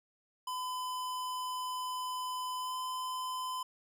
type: tone with pitch glide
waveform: square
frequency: 1010 to 1018.8 Hz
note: B5 to C6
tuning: +39 to -46 cents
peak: -36 dBFS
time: 0.47-3.63 s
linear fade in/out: 5 ms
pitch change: +15 cents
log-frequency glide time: 2.59-2.75 s
effects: none